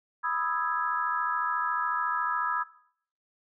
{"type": "chord", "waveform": "sine", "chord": "E major seventh", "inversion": "second", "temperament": "equal", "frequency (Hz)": [987.8, 1244.5, 1318.5, 1661.2], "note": ["B5", "D#6", "E6", "G#6"], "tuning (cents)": [0, 0, 0, 0], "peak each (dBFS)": -32, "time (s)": [0.23, 2.64], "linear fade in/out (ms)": 20, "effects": ["noise-tail reverb RT60 0.6 s tail -18 dB re dry"]}